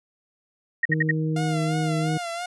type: tone bursts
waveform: sine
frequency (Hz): 1871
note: A#6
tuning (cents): +6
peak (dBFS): -17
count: 4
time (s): 0.83-1.112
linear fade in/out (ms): 5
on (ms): 24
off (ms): 62
type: harmonic tone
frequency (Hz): 157.2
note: D#3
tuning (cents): +18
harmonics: 1 / 2 / 3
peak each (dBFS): -23 / -29 / -33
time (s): 0.89-2.18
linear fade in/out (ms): 10
type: tone with vibrato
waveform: sawtooth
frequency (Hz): 699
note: F5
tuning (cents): +1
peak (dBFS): -25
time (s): 1.36-2.46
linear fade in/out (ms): 5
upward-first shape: sine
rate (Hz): 2.9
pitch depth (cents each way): 65
effects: resampled to 24000 Hz